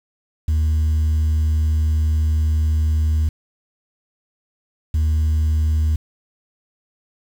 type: tone pair in turn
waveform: sine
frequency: 78 / 78 Hz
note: D#2 / D#2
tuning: +5 / +5 cents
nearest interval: unison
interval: 0 cents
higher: neither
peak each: -12 dBFS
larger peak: neither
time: 0.48-3.29 / 4.94-5.96 s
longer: first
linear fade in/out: 5 ms
effects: tanh soft clip ceiling -14 dBFS + 7-bit